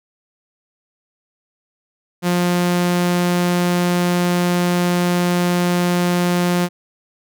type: tone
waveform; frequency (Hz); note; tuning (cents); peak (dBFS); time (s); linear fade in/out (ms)
sawtooth; 176.6; F3; +20; -11; 2.22-6.69; 50
effects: none